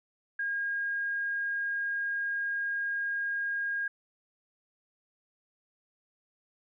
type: tone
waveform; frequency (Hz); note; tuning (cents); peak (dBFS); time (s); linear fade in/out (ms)
sine; 1625; G#6; -38; -29; 0.39-3.88; 5
effects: none